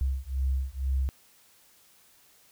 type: beating tone pair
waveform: sine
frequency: 65.4 / 67.5 Hz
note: C2 / C#2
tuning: 0 / -45 cents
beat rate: 2.1 Hz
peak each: -29 dBFS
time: 0.01-1.09 s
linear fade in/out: 0 ms
effects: white hiss -60 dBFS RMS until 2.51 s